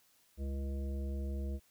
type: harmonic tone with a mistuned harmonic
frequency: 68.9 Hz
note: C#2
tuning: 10 cents flat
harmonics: 1 / 3 / 5 / 7 / 9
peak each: -35 / -45 / -49 / -52 / -54 dBFS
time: 0.37-1.6 s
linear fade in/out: 50 ms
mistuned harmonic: 5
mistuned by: -27 cents
effects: white hiss -69 dBFS RMS until 1.7 s